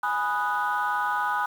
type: chord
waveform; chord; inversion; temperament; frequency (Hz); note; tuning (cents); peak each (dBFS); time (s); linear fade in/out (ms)
sine; G# minor seventh; none; equal; 830.6 / 987.8 / 1244.5 / 1480; G#5 / B5 / D#6 / F#6; 0 / 0 / 0 / 0; -28; 0.03-1.46; 5
effects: tanh soft clip ceiling -17 dBFS + 8-bit